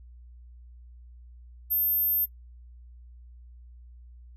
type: tone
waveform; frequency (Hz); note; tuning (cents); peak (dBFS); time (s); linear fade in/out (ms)
sine; 13290; G#9; 0; -23; 1.7-2.26; 20
effects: noise-tail reverb RT60 0.1 s tail -21 dB re dry + added 60 Hz sine -46 dBFS peak until 4.36 s